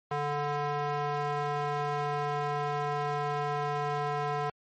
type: tone with band-pass filter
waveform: square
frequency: 146 Hz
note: D3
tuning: 10 cents flat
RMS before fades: -31 dBFS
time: 0.11-4.5 s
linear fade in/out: 5 ms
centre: 900 Hz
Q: 1.3
effects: MP3 32 kbps